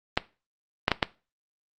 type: clicks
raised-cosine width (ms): 0.3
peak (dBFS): -4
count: 4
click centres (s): 0.175 / 0.881 / 0.917 / 1.028
effects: noise-tail reverb RT60 0.3 s tail -18 dB re dry + Opus 32 kbps